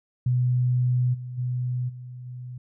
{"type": "tone with level steps", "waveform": "sine", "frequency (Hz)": 124.7, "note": "B2", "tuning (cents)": 17, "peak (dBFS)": [-19, -32, -24, -36, -34], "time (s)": [0.26, 2.58], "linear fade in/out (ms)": 5, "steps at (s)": [1.13, 1.37, 1.88, 2.25], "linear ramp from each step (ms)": 20, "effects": []}